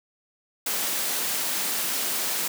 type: high-pass noise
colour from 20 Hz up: white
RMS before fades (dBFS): -27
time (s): 0.66-2.48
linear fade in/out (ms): 5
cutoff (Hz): 170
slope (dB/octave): 24
effects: none